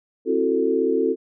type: chord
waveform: sine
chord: F# half-diminished seventh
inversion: second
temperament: just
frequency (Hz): 266.4 / 333 / 370 / 444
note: C4 / E4 / F#4 / A4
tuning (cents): +31 / +18 / 0 / +16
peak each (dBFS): -25 / -25 / -23 / -21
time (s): 0.25-1.16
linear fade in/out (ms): 50
effects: none